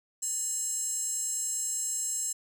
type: tone with high-pass filter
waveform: square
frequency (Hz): 587.3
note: D5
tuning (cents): 0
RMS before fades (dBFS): -32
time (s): 0.22-2.33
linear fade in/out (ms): 10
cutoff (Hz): 7600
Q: 8.5
effects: none